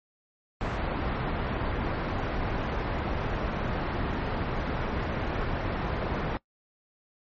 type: low-pass noise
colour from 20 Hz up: pink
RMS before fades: -30 dBFS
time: 0.61-6.37 s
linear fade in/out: 0 ms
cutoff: 1700 Hz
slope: 12 dB/octave
effects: noise-tail reverb RT60 0.1 s tail -22 dB re dry + MP3 32 kbps